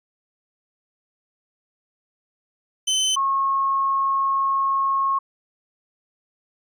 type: tone pair in turn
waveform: 25% pulse / sine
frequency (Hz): 3054 / 1088.5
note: G7 / C#6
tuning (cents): -46 / -32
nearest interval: octave + tritone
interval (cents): 1786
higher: first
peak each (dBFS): -15 / -18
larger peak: first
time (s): 2.87-3.16 / 3.16-5.19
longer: second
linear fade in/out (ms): 10
effects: resampled to 32000 Hz